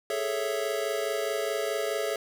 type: chord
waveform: square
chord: A major seventh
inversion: third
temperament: equal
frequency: 415.3 / 440 / 554.4 / 659.3 Hz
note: G#4 / A4 / C#5 / E5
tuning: 0 / 0 / 0 / 0 cents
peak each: -34 dBFS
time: 0.1-2.16 s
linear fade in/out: 2 ms
effects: none